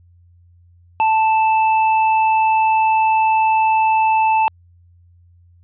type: tone with tanh clipping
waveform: sine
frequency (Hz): 880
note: A5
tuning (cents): 0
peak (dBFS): -14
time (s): 1-4.48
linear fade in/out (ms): 0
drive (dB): 12
effects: added 87 Hz sine -47 dBFS peak until 5.63 s + resampled to 8000 Hz